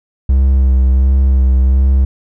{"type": "tone with vibrato", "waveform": "triangle", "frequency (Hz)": 65.7, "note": "C2", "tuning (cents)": 8, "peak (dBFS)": -5, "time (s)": [0.29, 2.05], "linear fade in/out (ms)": 5, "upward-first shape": "sine", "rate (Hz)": 1.4, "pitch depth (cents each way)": 30, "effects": []}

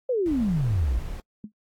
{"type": "exponential sweep", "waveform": "sine", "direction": "down", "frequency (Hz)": [534, 53], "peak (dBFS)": -21, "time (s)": [0.09, 0.99], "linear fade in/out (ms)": 5}
{"type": "noise", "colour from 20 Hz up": "brown", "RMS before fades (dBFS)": -34, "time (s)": [0.26, 1.2], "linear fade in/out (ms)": 0}
{"type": "tone with exponential decay", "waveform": "sine", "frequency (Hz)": 211.6, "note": "G#3", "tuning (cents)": 33, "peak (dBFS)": -30, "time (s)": [1.44, 1.52], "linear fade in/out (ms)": 2, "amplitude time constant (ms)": 17}
{"effects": ["noise-tail reverb RT60 0.1 s tail -26 dB re dry", "AAC 64 kbps"]}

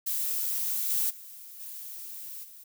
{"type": "noise with level steps", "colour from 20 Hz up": "violet", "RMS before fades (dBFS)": [-30, -27, -46, -41, -49], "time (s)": [0.06, 2.64], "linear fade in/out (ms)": 10, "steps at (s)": [0.89, 1.09, 1.59, 2.43], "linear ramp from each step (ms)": 20, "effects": []}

